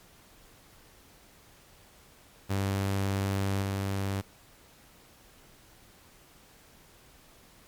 sawtooth tone with level steps, 98 Hz, G2, in tune, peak -23 / -25 dBFS, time 2.49-4.22 s, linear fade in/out 20 ms, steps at 3.62 s, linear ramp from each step 5 ms, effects pink hiss -57 dBFS RMS until 7.67 s + MP3 96 kbps

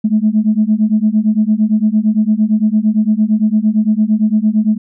sine beating tone pair, 210.6 / 219.4 Hz, G#3 / A3, +24 / -5 cents, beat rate 8.8 Hz, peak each -12 dBFS, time 0.04-4.78 s, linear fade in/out 10 ms, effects tanh soft clip ceiling -2 dBFS

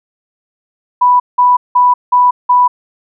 sine tone bursts, 987.8 Hz, B5, in tune, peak -5 dBFS, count 5, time 1.01-2.68 s, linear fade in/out 10 ms, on 190 ms, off 180 ms, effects none

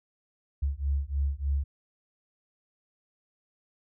sine beating tone pair, 68.4 / 71.7 Hz, C#2 / D2, -23 / -41 cents, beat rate 3.3 Hz, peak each -29 dBFS, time 0.62-1.64 s, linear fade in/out 10 ms, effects none

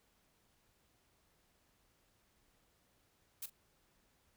blue noise with echo, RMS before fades -43 dBFS, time 3.42-3.46 s, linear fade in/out 5 ms, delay 39 ms, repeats 1, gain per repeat -15 dB, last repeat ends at 3.499 s, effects pink hiss -74 dBFS RMS until 4.36 s

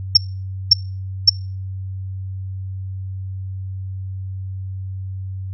sine tone bursts, 5440 Hz, F8, 46 cents flat, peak -4 dBFS, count 3, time 0.15-1.296 s, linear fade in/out 5 ms, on 22 ms, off 540 ms, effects noise-tail reverb RT60 0.4 s tail -24 dB re dry + added 95 Hz sine -25 dBFS peak until 5.53 s

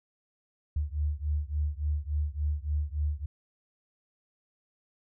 sine beating tone pair, 73 / 76.5 Hz, D2 / D#2, -10 / -29 cents, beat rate 3.5 Hz, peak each -30 / -31 dBFS, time 0.76-3.26 s, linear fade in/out 5 ms, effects none

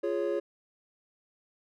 triangle chord, Db major, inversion first, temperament equal with one note detuned, 347.2 / 415.3 / 554.4 Hz, F4 / Ab4 / Db5, -10 / 0 / 0 cents, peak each -30 dBFS, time 0.03-0.4 s, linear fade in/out 10 ms, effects none

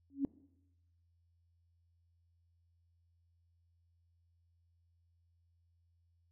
sine tone with exponential growth, 277.2 Hz, C#4, in tune, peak -26 dBFS, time 0.1-0.25 s, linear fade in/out 1 ms, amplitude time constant 31 ms, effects noise-tail reverb RT60 0.9 s tail -20 dB re dry + added 85 Hz sine -70 dBFS peak until 6.31 s

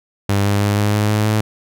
sawtooth tone with pitch steps, 100 / 101.22 / 102.46 / 103.71 / 104.97 / 106.25 / 107.55 Hz, G2 / G#2 / G#2 / G#2 / G#2 / G#2 / A2, +35 / -44 / -23 / -2 / +19 / +40 / -39 cents, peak -10 dBFS, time 0.29-1.41 s, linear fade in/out 5 ms, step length 160 ms, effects none

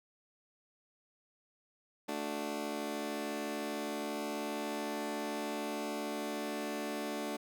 20% pulse chord, D major, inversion second, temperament just, 220.2 / 293.7 / 367.1 Hz, A3 / D4 / F#4, +2 / 0 / -14 cents, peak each -36 / -34 / -38 dBFS, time 2.08-7.37 s, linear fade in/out 10 ms, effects none

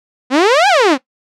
sawtooth exponential two-way sweep, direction up then down, 244 to 848 to 244 Hz, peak -4 dBFS, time 0.3-0.98 s, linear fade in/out 50 ms, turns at 0.68 s, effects noise-tail reverb RT60 0.1 s tail -17 dB re dry + low-pass 5000 Hz 12 dB/octave

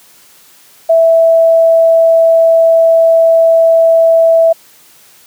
sine tone, 658 Hz, E5, 3 cents flat, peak -4 dBFS, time 0.89-4.53 s, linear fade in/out 10 ms, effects white hiss -43 dBFS RMS until 5.26 s + high-pass 100 Hz 12 dB/octave

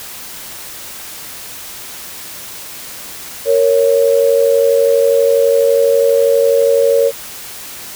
sine tone pair together, 462.2 / 554.4 Hz, A#4 / C#5, -15 / 0 cents, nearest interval minor third, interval 315 cents, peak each -11 dBFS, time 3.45-7.12 s, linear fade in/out 50 ms, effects white hiss -30 dBFS RMS until 7.95 s

